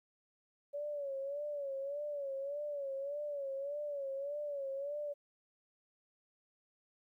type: tone with vibrato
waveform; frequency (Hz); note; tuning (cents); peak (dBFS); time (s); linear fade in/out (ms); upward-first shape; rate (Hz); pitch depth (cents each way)
sine; 566; C#5; +36; -37; 0.73-5.14; 20; sine; 1.7; 80
effects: 13-bit